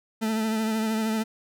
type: tone with vibrato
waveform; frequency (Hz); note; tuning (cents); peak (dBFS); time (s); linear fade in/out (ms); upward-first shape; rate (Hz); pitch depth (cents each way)
40% pulse; 220; A3; 0; -23; 0.21-1.24; 20; triangle; 13; 36
effects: none